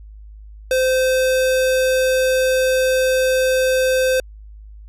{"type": "tone", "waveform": "square", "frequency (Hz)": 517, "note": "C5", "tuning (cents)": -21, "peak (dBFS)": -15, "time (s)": [0.71, 4.2], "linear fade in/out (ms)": 2, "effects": ["added 52 Hz sine -36 dBFS peak until 4.88 s", "resampled to 32000 Hz"]}